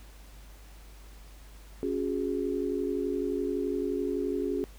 sine chord, C# suspended fourth, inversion none, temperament equal with one note detuned, 277.2 / 363.6 / 415.3 Hz, C#4 / F#4 / G#4, 0 / -30 / 0 cents, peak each -32 dBFS, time 1.83-4.64 s, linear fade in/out 0 ms, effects added 50 Hz sine -47 dBFS peak until 4.78 s + pink hiss -56 dBFS RMS until 4.78 s

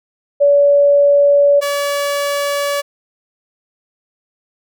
sine / sawtooth tone pair in turn, 571 / 571 Hz, D5 / D5, -49 / -49 cents, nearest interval unison, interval 0 cents, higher neither, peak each -7 / -12 dBFS, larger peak first, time 0.4-1.61 / 1.61-2.82 s, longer neither, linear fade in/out 20 ms, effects none

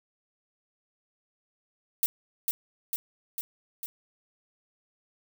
violet noise with echo, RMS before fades -24 dBFS, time 2.03-2.06 s, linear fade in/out 0 ms, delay 450 ms, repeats 4, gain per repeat -3 dB, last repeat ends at 3.86 s, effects none

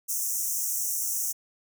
pink high-pass noise, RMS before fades -29 dBFS, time 0.08-1.33 s, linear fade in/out 20 ms, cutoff 5700 Hz, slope 96 dB/octave, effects none

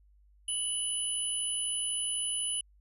sine tone pair together, 2960 / 9956 Hz, F#7 / D#9, 0 / 0 cents, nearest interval octave + major sixth, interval 2100 cents, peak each -34 / -31 dBFS, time 0.48-2.61 s, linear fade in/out 5 ms, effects tanh soft clip ceiling -22 dBFS + added 50 Hz sine -59 dBFS peak until 2.8 s

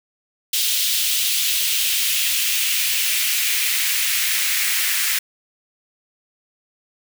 white noise with high-pass filter sweep, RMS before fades -20 dBFS, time 0.53-5.19 s, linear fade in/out 5 ms, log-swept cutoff 3300 to 1900 Hz, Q 2.1, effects none

